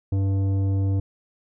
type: tone with tanh clipping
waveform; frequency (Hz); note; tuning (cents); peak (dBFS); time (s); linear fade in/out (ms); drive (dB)
sine; 97.4; G2; -11; -21; 0.12-1; 5; 11
effects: none